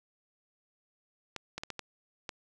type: clicks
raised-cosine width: 0.2 ms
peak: -20 dBFS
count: 6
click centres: 1.363 / 1.58 / 1.635 / 1.703 / 1.793 / 2.292 s
effects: none